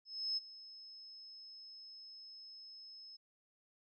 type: tone with ADSR envelope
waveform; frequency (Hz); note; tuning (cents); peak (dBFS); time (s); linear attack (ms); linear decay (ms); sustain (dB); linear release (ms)
sine; 5190; E8; -28; -33; 0.05-3.17; 320; 23; -18; 13
effects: none